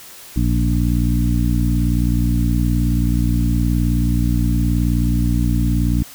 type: harmonic tone with a mistuned harmonic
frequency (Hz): 59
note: A#1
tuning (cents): +22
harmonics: 1 / 2 / 3 / 4 / 5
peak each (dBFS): -17 / -20 / -22 / -23 / -24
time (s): 0.36-6.03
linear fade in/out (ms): 5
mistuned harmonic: 1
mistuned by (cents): -53
effects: white hiss -39 dBFS RMS until 6.14 s